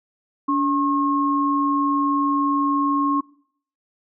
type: tone pair together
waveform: sine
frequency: 286.2 / 1079.7 Hz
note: D4 / C#6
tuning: -45 / -46 cents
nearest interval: octave + major seventh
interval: 2299 cents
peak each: -20 dBFS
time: 0.48-3.21 s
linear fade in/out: 10 ms
effects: noise-tail reverb RT60 0.6 s tail -22 dB re dry